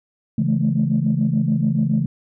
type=chord; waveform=sine; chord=A major seventh; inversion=first; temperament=equal with one note detuned; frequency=138.59 / 164.81 / 213 / 220 Hz; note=C#3 / E3 / G#3 / A3; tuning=0 / 0 / +44 / 0 cents; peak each=-21 dBFS; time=0.38-2.06 s; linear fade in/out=5 ms; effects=tanh soft clip ceiling -8 dBFS